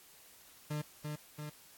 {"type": "tone with echo", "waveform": "40% pulse", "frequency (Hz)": 150, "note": "D3", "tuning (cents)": 37, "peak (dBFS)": -34, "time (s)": [0.7, 0.82], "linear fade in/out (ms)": 10, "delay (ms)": 340, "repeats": 2, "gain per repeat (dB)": -3, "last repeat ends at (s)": 1.5, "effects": ["white hiss -59 dBFS RMS until 1.77 s", "AAC 64 kbps"]}